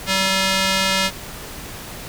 square tone with band-pass filter, 191.7 Hz, G3, 38 cents flat, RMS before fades -19 dBFS, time 0.06-1.11 s, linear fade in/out 50 ms, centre 3800 Hz, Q 0.76, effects pink hiss -34 dBFS RMS until 2.08 s

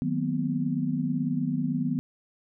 sine chord, B major seventh, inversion first, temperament equal with one note detuned, 155.56 / 185 / 233.1 / 251.5 Hz, D#3 / F#3 / A#3 / B3, 0 / 0 / 0 / +32 cents, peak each -30 / -32 / -33 / -28 dBFS, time 0.02-1.99 s, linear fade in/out 0 ms, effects none

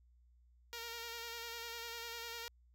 5% pulse tone with vibrato, 465.7 Hz, A#4, 2 cents flat, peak -32 dBFS, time 0.73-2.48 s, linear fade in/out 0 ms, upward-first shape square, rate 10 Hz, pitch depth 23 cents each way, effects added 60 Hz sine -64 dBFS peak until 2.74 s

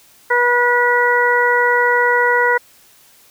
harmonic tone, 485.7 Hz, B4, 29 cents flat, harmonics 1 / 2 / 3 / 4, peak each -17 / -17 / -17 / -17 dBFS, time 0.3-2.58 s, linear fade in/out 10 ms, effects white hiss -49 dBFS RMS until 3.3 s

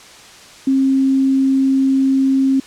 sine tone, 268 Hz, C4, 42 cents sharp, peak -11 dBFS, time 0.67-2.6 s, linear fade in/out 5 ms, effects white hiss -40 dBFS RMS until 2.66 s + low-pass 7000 Hz 12 dB/octave

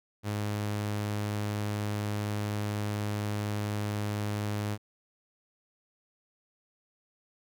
sawtooth tone, 104.2 Hz, G#2, 6 cents sharp, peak -26 dBFS, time 0.23-4.78 s, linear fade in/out 50 ms, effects none

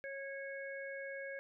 harmonic tone, 549 Hz, C#5, 17 cents flat, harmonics 1 / 3 / 4, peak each -44 / -46 / -50 dBFS, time 0.04-1.39 s, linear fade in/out 0 ms, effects none

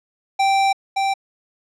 square tone pair in turn, 782 / 782 Hz, G5 / G5, -4 / -4 cents, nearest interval unison, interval 0 cents, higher neither, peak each -15 / -18 dBFS, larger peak first, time 0.39-0.73 / 0.96-1.14 s, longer first, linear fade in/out 10 ms, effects low-pass 6000 Hz 12 dB/octave

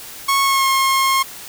sawtooth tone with pitch glide, 1100 to 1074.3 Hz, C#6 to C6, -14 to +45 cents, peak -10 dBFS, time 0.28-1.23 s, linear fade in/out 10 ms, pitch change -41 cents, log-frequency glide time 0.42-0.67 s, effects white hiss -35 dBFS RMS until 1.48 s

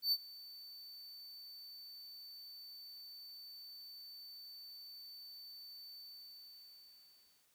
square tone with ADSR envelope, 4536 Hz, C#8, 39 cents sharp, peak -29 dBFS, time 0.02-7.47 s, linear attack 100 ms, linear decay 50 ms, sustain -22 dB, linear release 1500 ms, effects white hiss -73 dBFS RMS until 7.54 s

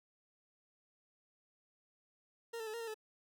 40% pulse tone with pitch steps, 463.4 / 444.7 / 431.5 / 465.7 / 457.4 / 433.3 Hz, A#4 / A4 / A4 / A#4 / A#4 / A4, -10 / +18 / -34 / -2 / -33 / -27 cents, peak -40 dBFS, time 2.53-2.944 s, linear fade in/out 10 ms, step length 69 ms, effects none

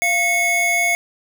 square tone pair together, 691 / 2198 Hz, F5 / C#7, -19 / -15 cents, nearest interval octave + minor sixth, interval 2004 cents, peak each -23 / -17 dBFS, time 0.02-0.95 s, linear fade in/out 0 ms, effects 8-bit

